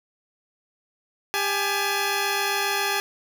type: tone pair together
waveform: 10% pulse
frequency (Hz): 399.3 / 846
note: G4 / G#5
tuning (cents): +32 / +32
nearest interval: octave + minor second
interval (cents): 1300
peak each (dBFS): -17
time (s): 1.34-3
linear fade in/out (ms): 0
effects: none